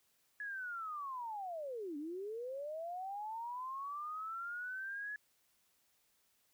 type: linear two-way sweep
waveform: sine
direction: down then up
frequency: 1705 to 281.5 to 1705 Hz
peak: -40 dBFS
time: 0.4-5.16 s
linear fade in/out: 2 ms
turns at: 1.97 s
effects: white hiss -75 dBFS RMS until 6.53 s